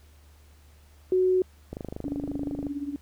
sine tone, 370 Hz, F#4, in tune, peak -19 dBFS, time 1.12-1.42 s, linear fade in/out 2 ms
click train, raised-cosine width 2 ms, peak -21 dBFS, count 25, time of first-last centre 1.73-2.667 s, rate 25.6 Hz
sine tone with tremolo, 285.2 Hz, C#4, 49 cents sharp, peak -26 dBFS, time 2.05-2.96 s, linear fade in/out 0 ms, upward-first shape triangle, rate 17 Hz, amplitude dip 85%
effects added 74 Hz sine -52 dBFS peak until 3.01 s + pink hiss -61 dBFS RMS until 3.01 s

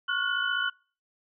sine tone cluster, 1101 / 1421 / 1476 / 3004 Hz, C#6 / F6 / F#6 / F#7, -12 / +30 / -5 / +26 cents, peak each -36 / -30 / -29 / -32 dBFS, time 0.08-0.7 s, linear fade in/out 10 ms, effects noise-tail reverb RT60 0.4 s tail -26 dB re dry

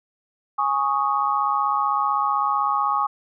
sine chord, Ab suspended fourth, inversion none, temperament equal, 830.6 / 1108.7 / 1244.5 Hz, Ab5 / Db6 / Eb6, 0 / 0 / 0 cents, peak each -24 / -22 / -24 dBFS, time 0.58-3.07 s, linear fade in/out 10 ms, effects none

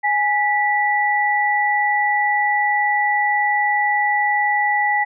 sine tone pair together, 830.6 / 1961.9 Hz, G#5 / B6, 0 / -12 cents, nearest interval octave + minor third, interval 1488 cents, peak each -18 dBFS, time 0.03-5.05 s, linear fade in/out 20 ms, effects none

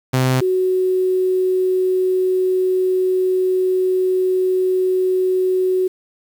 sawtooth / sine tone pair in turn, 129.4 / 371.3 Hz, C3 / F#4, -19 / +6 cents, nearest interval octave + tritone, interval 1825 cents, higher second, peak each -10 / -14 dBFS, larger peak first, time 0.13-0.41 / 0.41-5.88 s, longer second, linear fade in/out 10 ms, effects 7-bit

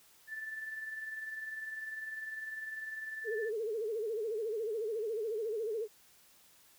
sine tone with tremolo, 1760 Hz, A6, in tune, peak -37 dBFS, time 0.27-3.51 s, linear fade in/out 50 ms, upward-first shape sine, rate 20 Hz, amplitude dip 50%
sine tone with vibrato, 440 Hz, A4, in tune, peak -33 dBFS, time 3.24-5.88 s, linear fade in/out 50 ms, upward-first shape sine, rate 14 Hz, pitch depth 110 cents each way
effects white hiss -63 dBFS RMS until 6.78 s

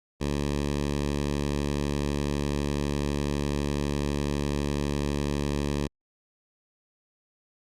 10% pulse tone with notch filter, 72 Hz, D2, 34 cents flat, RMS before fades -28 dBFS, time 0.2-5.88 s, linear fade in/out 20 ms, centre 1400 Hz, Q 1.5, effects low-pass 9000 Hz 12 dB/octave + Opus 48 kbps

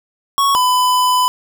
square tone pair in turn, 1108.7 / 1002.2 Hz, C#6 / B5, 0 / +25 cents, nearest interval major second, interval 175 cents, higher first, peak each -12 dBFS, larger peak neither, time 0.38-0.55 / 0.55-1.28 s, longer second, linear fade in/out 0 ms, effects none

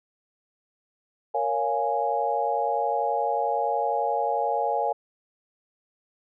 sine chord, Bb minor seventh, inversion none, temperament equal with one note detuned, 466.2 / 557.3 / 698.5 / 830.6 Hz, Bb4 / Db5 / F5 / Ab5, 0 / +9 / 0 / 0 cents, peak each -30 / -29 / -28 / -26 dBFS, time 1.34-4.93 s, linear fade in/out 10 ms, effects none

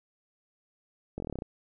slowing click train, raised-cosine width 2 ms, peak -22 dBFS, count 10, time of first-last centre 1.18-1.421 s, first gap 21 ms, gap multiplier 1.06, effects none

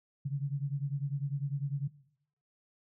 sine beating tone pair, 137.3 / 147.3 Hz, C#3 / D3, -16 / +6 cents, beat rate 10 Hz, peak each -33 / -36 dBFS, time 0.25-1.88 s, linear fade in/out 10 ms, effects noise-tail reverb RT60 0.7 s tail -19 dB re dry

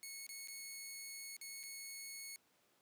10% pulse tone with dropouts, 2197 Hz, C#7, 16 cents flat, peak -38 dBFS, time 0.03-2.36 s, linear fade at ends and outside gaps 0 ms, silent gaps 0.266-0.291 / 0.474-0.483 / 1.366-1.413 / 1.631-1.636 s, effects pink hiss -74 dBFS RMS until 2.81 s + high-pass 200 Hz 12 dB/octave

